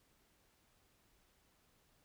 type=silence; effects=pink hiss -73 dBFS RMS until 2.04 s